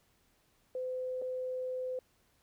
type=tone with dropouts; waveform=sine; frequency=510 Hz; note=C5; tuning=44 cents flat; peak=-34 dBFS; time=0.75-1.99 s; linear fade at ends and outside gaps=2 ms; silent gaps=1.217-1.221 s; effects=pink hiss -71 dBFS RMS until 2.42 s